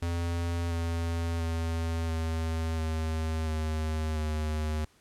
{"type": "tone with pitch steps", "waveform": "square", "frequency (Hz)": [85.3, 83.88, 82.49, 81.12, 79.77, 78.45, 77.14], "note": ["F2", "E2", "E2", "E2", "D#2", "D#2", "D#2"], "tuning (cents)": [-40, 31, 2, -27, 44, 15, -14], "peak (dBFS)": -29, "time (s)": [0.02, 4.85], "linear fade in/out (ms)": 5, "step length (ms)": 690, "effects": ["pink hiss -63 dBFS RMS until 5 s", "low-pass 11000 Hz 12 dB/octave"]}